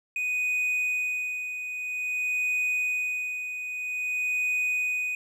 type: tone with tremolo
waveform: triangle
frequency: 2489 Hz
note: D#7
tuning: in tune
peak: -22 dBFS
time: 0.16-5.15 s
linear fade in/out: 2 ms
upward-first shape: sine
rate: 0.51 Hz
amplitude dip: 60%
effects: none